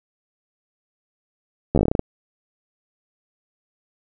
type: slowing click train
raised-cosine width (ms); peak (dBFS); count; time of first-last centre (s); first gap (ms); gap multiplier
2; -5; 11; 1.75-1.994; 12; 1.15
effects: none